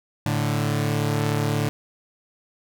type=tone pair together; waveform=sawtooth; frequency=110 / 146.83 Hz; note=A2 / D3; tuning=0 / 0 cents; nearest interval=perfect fourth; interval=500 cents; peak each=-20 dBFS; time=0.26-1.69 s; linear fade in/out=0 ms; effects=none